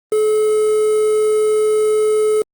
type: tone with quantisation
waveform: triangle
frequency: 429.4 Hz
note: A4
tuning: 42 cents flat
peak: -10 dBFS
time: 0.12-2.42 s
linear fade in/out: 2 ms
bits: 5
effects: Opus 24 kbps